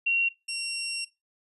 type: tone pair in turn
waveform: sine / 20% pulse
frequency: 2745 / 2745 Hz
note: F7 / F7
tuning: -31 / -31 cents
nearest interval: unison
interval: 0 cents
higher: neither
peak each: -21 / -26 dBFS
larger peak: first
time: 0.06-0.29 / 0.48-1.05 s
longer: second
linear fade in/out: 10 ms
effects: noise-tail reverb RT60 0.2 s tail -17 dB re dry + resampled to 32000 Hz